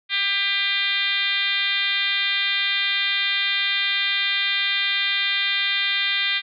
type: tone with frequency modulation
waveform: sine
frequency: 2794 Hz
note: F7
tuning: in tune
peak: -19 dBFS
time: 0.09-6.42 s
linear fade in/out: 50 ms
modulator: 401 Hz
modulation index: 2.8
effects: none